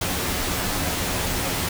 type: noise with comb filter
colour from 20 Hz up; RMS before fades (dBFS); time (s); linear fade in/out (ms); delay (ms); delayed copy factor
pink; -25; 0.01-1.69; 5; 11; +0.6
effects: none